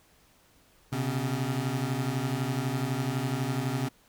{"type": "beating tone pair", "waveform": "25% pulse", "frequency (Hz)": [125.4, 137.4], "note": ["B2", "C#3"], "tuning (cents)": [27, -15], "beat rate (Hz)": 12, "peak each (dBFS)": [-27, -27], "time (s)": [0.92, 3.89], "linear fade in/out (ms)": 10, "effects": ["pink hiss -62 dBFS RMS until 4.08 s"]}